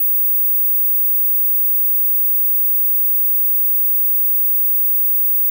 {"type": "tone", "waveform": "sine", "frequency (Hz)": 15570, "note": "B9", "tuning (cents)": -26, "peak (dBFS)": -12, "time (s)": [0, 5.5], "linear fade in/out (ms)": 5, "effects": []}